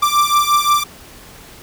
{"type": "beating tone pair", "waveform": "45% pulse", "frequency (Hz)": [1174.7, 1180.4], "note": ["D6", "D6"], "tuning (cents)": [0, 8], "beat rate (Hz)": 5.7, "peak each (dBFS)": -15, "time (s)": [0.02, 0.84], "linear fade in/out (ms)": 10, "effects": ["pink hiss -40 dBFS RMS until 1.62 s"]}